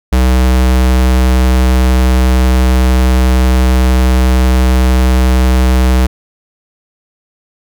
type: tone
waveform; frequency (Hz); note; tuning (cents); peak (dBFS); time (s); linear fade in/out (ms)
square; 63.5; B1; +49; -7; 0.12-6.07; 10
effects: none